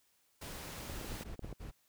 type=noise; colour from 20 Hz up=pink; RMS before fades=-46 dBFS; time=0.41-1.24 s; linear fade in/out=10 ms
type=noise bursts; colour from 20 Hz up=brown; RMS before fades=-44 dBFS; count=5; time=0.89-1.714 s; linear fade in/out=20 ms; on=120 ms; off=56 ms
type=clicks; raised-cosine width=2 ms; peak=-31 dBFS; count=8; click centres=0.898 / 1.013 / 1.046 / 1.12 / 1.21 / 1.393 / 1.446 / 1.527 s
effects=white hiss -73 dBFS RMS until 1.88 s